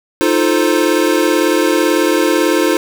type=chord; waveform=square; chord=F dominant seventh; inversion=third; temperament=equal; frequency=311.1 / 349.2 / 440 / 523.3 Hz; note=Eb4 / F4 / A4 / C5; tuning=0 / 0 / 0 / 0 cents; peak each=-16 / -16 / -19 / -19 dBFS; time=0.21-2.77 s; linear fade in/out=0 ms; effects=none